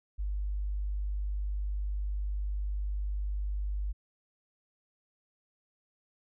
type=tone; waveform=sine; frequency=50 Hz; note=G1; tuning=35 cents sharp; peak=-30 dBFS; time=0.18-3.93 s; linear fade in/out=20 ms; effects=none